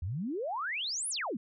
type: exponential two-way sweep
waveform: sine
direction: up then down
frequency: 77.2 to 11000 to 189.5 Hz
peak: -32 dBFS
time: 0.02-1.37 s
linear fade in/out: 5 ms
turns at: 1.09 s
effects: none